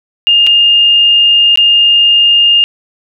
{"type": "tone with dropouts", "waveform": "sine", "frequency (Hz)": 2823, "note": "F7", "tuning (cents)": 18, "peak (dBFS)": -4, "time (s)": [0.27, 2.64], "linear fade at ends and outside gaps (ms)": 0, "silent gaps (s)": [[0.466, 0.471], [1.558, 1.574]], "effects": []}